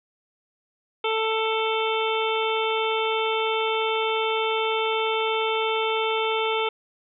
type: harmonic tone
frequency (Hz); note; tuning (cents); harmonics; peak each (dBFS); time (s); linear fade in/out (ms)
442.8; A4; +11; 1 / 2 / 3 / 5 / 6 / 7 / 8; -25 / -28 / -30 / -32 / -33 / -33 / -34; 1.04-6.69; 5
effects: none